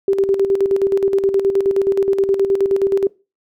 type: tone with tremolo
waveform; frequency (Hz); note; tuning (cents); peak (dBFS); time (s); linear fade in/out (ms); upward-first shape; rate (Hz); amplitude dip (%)
sine; 392; G4; 0; -11; 0.08-3.07; 2; square; 9.5; 60
effects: noise-tail reverb RT60 0.3 s tail -22 dB re dry